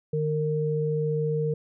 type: tone pair together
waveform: sine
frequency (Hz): 152.4 / 459.6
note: D#3 / A#4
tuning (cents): -36 / -25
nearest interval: octave + perfect fifth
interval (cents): 1911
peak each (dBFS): -26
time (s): 0.13-1.54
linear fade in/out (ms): 5
effects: none